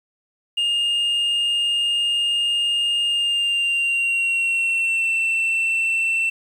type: tone with pitch glide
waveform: sine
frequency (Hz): 2829 to 2687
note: F7 to E7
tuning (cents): +22 to +33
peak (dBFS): -15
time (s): 0.57-6.3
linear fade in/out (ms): 10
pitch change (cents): -89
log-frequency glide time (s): 3.06-5.11
effects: tanh soft clip ceiling -17 dBFS + 8-bit